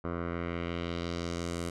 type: tone with low-pass filter sweep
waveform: 10% pulse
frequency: 85.7 Hz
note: F2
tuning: 32 cents flat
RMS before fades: -35 dBFS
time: 0.04-1.7 s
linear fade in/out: 5 ms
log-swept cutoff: 1200 to 10000 Hz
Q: 1.6
effects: none